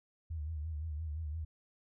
sine tone with vibrato, 77.78 Hz, D#2, in tune, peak -36 dBFS, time 0.3-1.45 s, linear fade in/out 10 ms, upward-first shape sine, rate 5.8 Hz, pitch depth 95 cents each way, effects none

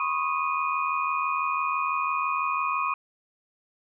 sine tone cluster, 1008 / 1094 / 1246 / 2478 Hz, B5 / C#6 / D#6 / D#7, +35 / -23 / +2 / -8 cents, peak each -33 / -27 / -30 / -31 dBFS, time 0-2.94 s, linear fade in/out 2 ms, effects none

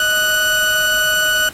30% pulse tone pair together, 622.3 / 1480.1 Hz, D#5 / F#6, 0 / 0 cents, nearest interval octave + minor third, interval 1500 cents, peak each -23 / -11 dBFS, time 0-1.49 s, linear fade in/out 2 ms, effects pink hiss -38 dBFS RMS until 1.53 s + AAC 48 kbps

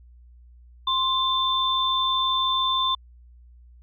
sine tone pair together, 1049 / 3547 Hz, C6 / A7, +4 / +13 cents, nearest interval octave + major sixth, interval 2109 cents, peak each -23 dBFS, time 0.87-2.95 s, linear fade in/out 5 ms, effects added 60 Hz sine -47 dBFS peak until 3.82 s

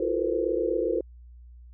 sine tone cluster, 335.2 / 362.9 / 439.8 / 476.3 / 517 Hz, E4 / F#4 / A4 / A#4 / C5, +29 / -34 / -1 / +37 / -21 cents, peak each -30 dBFS, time 0-1.01 s, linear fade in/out 5 ms, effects added 60 Hz sine -45 dBFS peak until 1.73 s

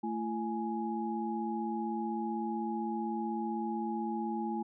sine tone cluster, 222.6 / 338.4 / 835 Hz, A3 / E4 / G#5, +20 / +45 / +9 cents, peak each -35 / -38 / -37 dBFS, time 0.03-4.63 s, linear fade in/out 10 ms, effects none

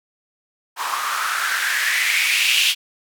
blue noise with band-pass filter sweep, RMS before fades -20 dBFS, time 0.76-2.75 s, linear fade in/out 50 ms, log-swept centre 1000 to 3000 Hz, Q 4.8, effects none

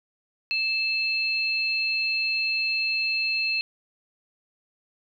sine tone pair together, 2637 / 4203 Hz, E7 / C8, 0 / +7 cents, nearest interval minor sixth, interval 807 cents, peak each -24 / -28 dBFS, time 0.51-3.61 s, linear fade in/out 0 ms, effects none

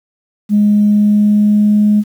sine tone with pitch glide, 207.7 to 209.4 Hz, G#3 to G#3, 0 to +15 cents, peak -6 dBFS, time 0.49-2.04 s, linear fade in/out 50 ms, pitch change +15 cents, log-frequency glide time 0.63-1.85 s, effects tanh soft clip ceiling -2 dBFS + 7-bit

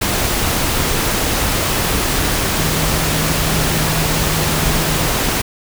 sine tone in noise, 157.2 Hz, D#3, 18 cents sharp, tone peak -21 dBFS, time 2.57-5.09 s, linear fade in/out 10 ms, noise pink, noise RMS -17 dBFS, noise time 0.01-5.42 s, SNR -7 dB, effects none

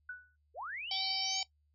sine tone with exponential decay, 1482 Hz, F#6, 2 cents sharp, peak -37 dBFS, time 0.09-0.36 s, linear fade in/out 5 ms, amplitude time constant 57 ms
sine linear sweep, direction up, 392 to 7040 Hz, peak -39 dBFS, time 0.54-1.44 s, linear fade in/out 50 ms
harmonic tone, 768 Hz, G5, 36 cents flat, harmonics 1 / 3 / 4 / 5 / 6 / 7, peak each -42 / -43 / -40 / -42 / -37 / -41 dBFS, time 0.91-1.43 s, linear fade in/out 2 ms
effects noise-tail reverb RT60 0.1 s tail -17 dB re dry + added 74 Hz sine -70 dBFS peak until 1.74 s

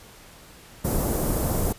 pink band-stop noise, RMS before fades -24 dBFS, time 0.84-1.73 s, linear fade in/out 10 ms, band 740 to 11000 Hz, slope 12 dB/octave, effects pink hiss -48 dBFS RMS until 1.78 s + resampled to 32000 Hz

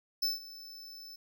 square tone with ADSR envelope, 5274 Hz, E8, in tune, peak -27 dBFS, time 0.22-1.16 s, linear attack 10 ms, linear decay 160 ms, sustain -19 dB, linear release 6 ms, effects none

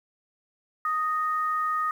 sine tone pair together, 1246.7 / 1847 Hz, D#6 / A#6, +3 / -16 cents, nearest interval perfect fifth, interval 681 cents, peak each -24 / -35 dBFS, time 0.85-1.91 s, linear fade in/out 2 ms, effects 9-bit

